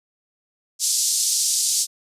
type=band-pass noise; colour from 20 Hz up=white; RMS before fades=-21 dBFS; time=0.79-1.87 s; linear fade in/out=50 ms; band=4800 to 8800 Hz; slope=24 dB/octave; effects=resampled to 32000 Hz